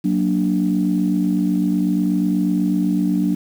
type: chord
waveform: sine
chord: Gb augmented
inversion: none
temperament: equal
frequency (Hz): 185 / 233.1 / 293.7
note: Gb3 / Bb3 / D4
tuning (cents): 0 / 0 / 0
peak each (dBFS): -18 / -22 / -19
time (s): 0.04-3.35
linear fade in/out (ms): 10
effects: tanh soft clip ceiling -7 dBFS + 7-bit